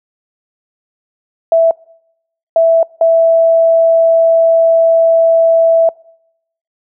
sine tone bursts at uneven times, 659.3 Hz, E5, in tune, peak -5 dBFS, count 3, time 1.52-1.71 / 2.56-2.83 / 3.01-5.89 s, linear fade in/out 2 ms, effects noise-tail reverb RT60 0.8 s tail -26 dB re dry

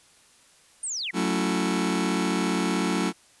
sine linear sweep, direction down, 9110 to 1800 Hz, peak -28 dBFS, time 0.83-1.11 s, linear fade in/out 5 ms
sawtooth chord, F# minor seventh, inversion none, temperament just, 185 / 222 / 277.5 / 333 Hz, F#3 / A3 / C#4 / E4, 0 / +16 / +2 / +18 cents, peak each -23 / -25 / -25 / -25 dBFS, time 1.13-3.13 s, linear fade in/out 50 ms
effects white hiss -57 dBFS RMS until 3.4 s + resampled to 24000 Hz

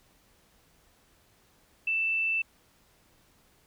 sine tone, 2656 Hz, E7, 12 cents sharp, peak -25 dBFS, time 1.87-2.42 s, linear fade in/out 5 ms, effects pink hiss -64 dBFS RMS until 3.66 s

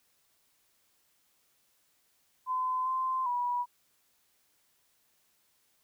sine tone with pitch steps, 1022 / 1038 / 975 Hz, C6 / C6 / B5, -41 / -14 / -23 cents, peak -28 dBFS, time 2.46-3.66 s, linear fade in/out 50 ms, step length 400 ms, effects white hiss -71 dBFS RMS until 5.83 s

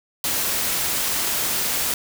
white noise, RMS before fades -23 dBFS, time 0.24-1.94 s, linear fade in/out 2 ms, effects none

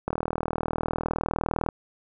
click train, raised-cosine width 1 ms, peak -12 dBFS, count 65, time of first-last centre 0.08-1.688 s, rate 39.8 Hz, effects none

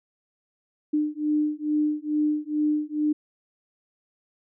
sine beating tone pair, 300 / 302.3 Hz, D4 / D#4, +37 / -50 cents, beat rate 2.3 Hz, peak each -25 dBFS, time 0.93-3.13 s, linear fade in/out 10 ms, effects none

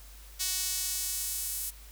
sawtooth tone with high-pass filter sweep, 372.1 Hz, F#4, 10 cents sharp, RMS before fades -33 dBFS, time 0.39-1.71 s, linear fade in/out 20 ms, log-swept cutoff 5200 to 10000 Hz, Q 0.91, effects added 50 Hz sine -48 dBFS peak until 1.91 s + white hiss -54 dBFS RMS until 1.91 s

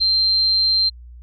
sine tone, 4148 Hz, C8, 16 cents flat, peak -14 dBFS, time 0-0.9 s, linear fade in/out 20 ms, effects added 60 Hz sine -37 dBFS peak until 1.22 s

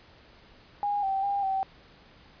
sine tone with pitch steps, 818 / 776 / 802 / 771 Hz, G#5 / G5 / G5 / G5, -26 / -18 / +39 / -29 cents, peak -25 dBFS, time 0.83-1.63 s, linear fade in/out 0 ms, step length 200 ms, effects pink hiss -55 dBFS RMS until 2.4 s + resampled to 11025 Hz

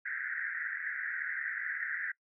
pink band-pass noise, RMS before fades -37 dBFS, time 0.05-2.12 s, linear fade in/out 10 ms, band 1500 to 2000 Hz, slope 96 dB/octave, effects noise-tail reverb RT60 0.1 s tail -22 dB re dry

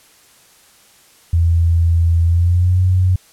sine tone with pitch glide, 83.9 to 92.02 Hz, E2 to F#2, +31 to -9 cents, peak -10 dBFS, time 1.33-3.16 s, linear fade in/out 5 ms, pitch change +160 cents, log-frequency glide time 2.25-2.81 s, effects white hiss -49 dBFS RMS until 3.32 s + low-pass 12000 Hz 12 dB/octave

